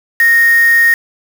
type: tone with quantisation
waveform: sine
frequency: 1857 Hz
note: A#6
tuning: 7 cents flat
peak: -6 dBFS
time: 0.2-0.94 s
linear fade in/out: 2 ms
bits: 3
effects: none